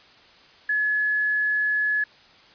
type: tone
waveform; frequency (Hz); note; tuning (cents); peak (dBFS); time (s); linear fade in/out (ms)
sine; 1703; G#6; +43; -20; 0.69-2.04; 5
effects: white hiss -52 dBFS RMS until 2.54 s + resampled to 11025 Hz